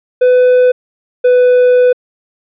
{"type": "tone pair in turn", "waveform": "triangle", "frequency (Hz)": [501, 497.5], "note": ["B4", "B4"], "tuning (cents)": [25, 13], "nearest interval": "unison", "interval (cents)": 12, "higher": "first", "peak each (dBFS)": -3, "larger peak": "neither", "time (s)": [[0.21, 0.72], [1.24, 1.93]], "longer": "second", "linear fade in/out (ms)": 10, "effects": ["resampled to 8000 Hz"]}